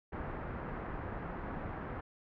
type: low-pass noise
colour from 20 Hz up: pink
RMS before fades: -41 dBFS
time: 0.12-2.01 s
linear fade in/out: 10 ms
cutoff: 1700 Hz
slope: 24 dB/octave
effects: none